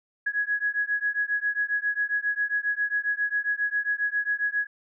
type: beating tone pair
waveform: sine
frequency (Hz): 1667 / 1674.4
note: G#6 / G#6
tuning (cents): +6 / +14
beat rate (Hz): 7.4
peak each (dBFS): -27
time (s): 0.26-4.67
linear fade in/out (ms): 10
effects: none